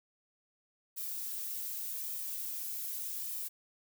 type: noise with flanger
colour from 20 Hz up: violet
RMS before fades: -39 dBFS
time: 0.96-3.49 s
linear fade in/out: 20 ms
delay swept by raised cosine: 1.6 to 2.7 ms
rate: 0.85 Hz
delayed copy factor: +0.5
effects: none